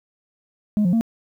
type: tone with pitch steps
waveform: sine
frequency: 209.8 / 176.8 / 228.1 Hz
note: G#3 / F3 / A#3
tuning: +18 / +22 / -37 cents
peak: -13 dBFS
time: 0.77-1.01 s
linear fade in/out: 0 ms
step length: 80 ms
effects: tanh soft clip ceiling -14 dBFS + 9-bit